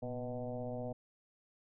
sine tone with frequency modulation, 370 Hz, F#4, in tune, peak -37 dBFS, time 0.02-0.93 s, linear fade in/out 10 ms, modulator 126 Hz, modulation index 2.6, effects none

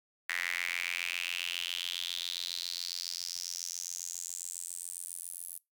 sawtooth tone with high-pass filter sweep, 87.31 Hz, F2, in tune, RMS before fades -38 dBFS, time 0.29-5.58 s, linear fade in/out 5 ms, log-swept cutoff 1900 to 11000 Hz, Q 5.2, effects noise-tail reverb RT60 0.2 s tail -23 dB re dry

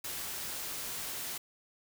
white noise, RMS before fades -39 dBFS, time 0.04-1.38 s, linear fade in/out 5 ms, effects none

